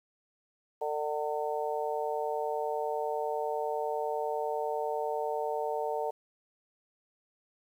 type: harmonic tone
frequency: 150 Hz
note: D3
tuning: 37 cents sharp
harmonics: 3 / 4 / 5 / 6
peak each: -34 / -35 / -36 / -37 dBFS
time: 0.81-6.11 s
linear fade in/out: 10 ms
effects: 10-bit